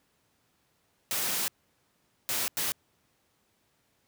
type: noise bursts at uneven times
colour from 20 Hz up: white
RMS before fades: -30 dBFS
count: 3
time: 1.11-1.48 / 2.29-2.48 / 2.57-2.72 s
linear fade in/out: 0 ms
effects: pink hiss -71 dBFS RMS until 4.07 s + high-pass 80 Hz 12 dB/octave